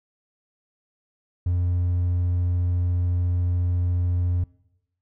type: tone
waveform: triangle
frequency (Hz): 88.6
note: F2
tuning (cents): +25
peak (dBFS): -17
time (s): 1.46-4.44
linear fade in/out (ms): 5
effects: noise-tail reverb RT60 0.9 s tail -23 dB re dry + tanh soft clip ceiling -13 dBFS